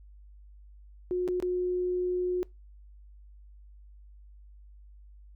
sine tone with dropouts, 361.2 Hz, F#4, 42 cents flat, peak -26 dBFS, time 1.11-2.43 s, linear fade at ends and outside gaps 0 ms, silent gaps 1.278-1.286 / 1.401-1.425 s, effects noise-tail reverb RT60 0.2 s tail -23 dB re dry + added 50 Hz sine -49 dBFS peak until 5.35 s

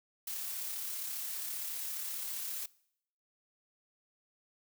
blue noise with amplitude modulation, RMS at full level -38 dBFS, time 0.27-2.66 s, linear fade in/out 5 ms, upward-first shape sine, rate 34.9 Hz, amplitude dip 25%, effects noise-tail reverb RT60 0.7 s tail -22 dB re dry

